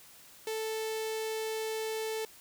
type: tone with notch filter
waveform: sawtooth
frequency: 440 Hz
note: A4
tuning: in tune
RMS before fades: -35 dBFS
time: 0.47-2.25 s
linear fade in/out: 2 ms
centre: 1200 Hz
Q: 1.3
effects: white hiss -55 dBFS RMS until 2.4 s